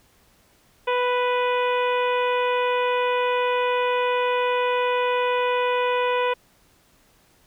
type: harmonic tone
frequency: 494.3 Hz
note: B4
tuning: 1 cent sharp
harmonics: 1 / 2 / 3 / 4 / 5 / 6 / 7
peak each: -22 / -24 / -32 / -34 / -31 / -36 / -40 dBFS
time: 0.87-6.34 s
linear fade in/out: 10 ms
effects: pink hiss -59 dBFS RMS until 7.46 s